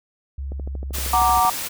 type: tone with pitch glide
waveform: sine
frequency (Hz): 68.3 to 66.16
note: C#2 to C2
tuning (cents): -25 to +20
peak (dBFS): -26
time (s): 0.38-1.4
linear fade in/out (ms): 5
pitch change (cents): -55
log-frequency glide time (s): 0.61-1.1
type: click train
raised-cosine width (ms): 2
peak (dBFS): -22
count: 13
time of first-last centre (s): 0.52-1.45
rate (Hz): 12.9
type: noise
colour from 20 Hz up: white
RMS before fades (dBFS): -28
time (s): 0.93-1.69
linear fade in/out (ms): 20
type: chord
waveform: sine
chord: Gb augmented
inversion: none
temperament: equal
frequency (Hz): 740 / 932.3 / 1174.7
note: Gb5 / Bb5 / D6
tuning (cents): 0 / 0 / 0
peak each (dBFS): -19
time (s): 1.13-1.5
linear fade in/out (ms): 5
effects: none